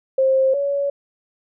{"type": "tone pair in turn", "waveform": "sine", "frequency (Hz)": [530, 563.4], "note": ["C5", "C#5"], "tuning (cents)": [22, 28], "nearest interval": "minor second", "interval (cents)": 106, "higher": "second", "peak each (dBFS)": [-13, -18], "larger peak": "first", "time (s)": [[0.18, 0.54], [0.54, 0.9]], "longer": "neither", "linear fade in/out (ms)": 5, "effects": []}